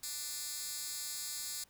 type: tone with high-pass filter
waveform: 10% pulse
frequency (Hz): 296.5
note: D4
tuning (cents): +17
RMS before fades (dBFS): -41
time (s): 0.03-1.64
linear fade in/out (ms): 5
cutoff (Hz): 6100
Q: 1
effects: pink hiss -67 dBFS RMS until 1.69 s